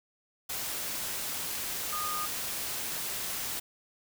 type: tone in noise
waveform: sine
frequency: 1226 Hz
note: D#6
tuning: 26 cents flat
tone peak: -33 dBFS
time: 1.92-2.26 s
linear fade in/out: 10 ms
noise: white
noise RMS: -35 dBFS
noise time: 0.49-3.6 s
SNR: -1 dB
effects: none